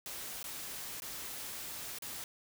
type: noise with dropouts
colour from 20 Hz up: white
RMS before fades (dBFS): -43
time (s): 0.06-2.24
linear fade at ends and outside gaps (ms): 1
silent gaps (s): 0.429-0.441 / 1.001-1.02 / 1.986-2.022
effects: none